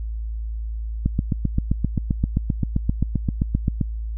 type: click train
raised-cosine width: 5 ms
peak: -7 dBFS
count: 22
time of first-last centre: 1.06-3.812 s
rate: 7.63 Hz
effects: added 55 Hz sine -25 dBFS peak until 4.17 s